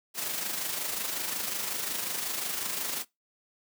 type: noise with amplitude modulation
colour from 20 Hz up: white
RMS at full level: -31 dBFS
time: 0.14-3.05 s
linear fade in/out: 50 ms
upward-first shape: sine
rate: 25.5 Hz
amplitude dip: 45%
effects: noise-tail reverb RT60 0.2 s tail -23 dB re dry + high-pass 150 Hz 12 dB/octave